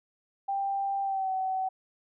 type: tone with pitch glide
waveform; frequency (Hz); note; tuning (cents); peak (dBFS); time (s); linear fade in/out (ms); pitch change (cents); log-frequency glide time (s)
sine; 789 to 757.3; G5 to F#5; +11 to +40; -27; 0.48-1.69; 10; -71; 1.02-1.31
effects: none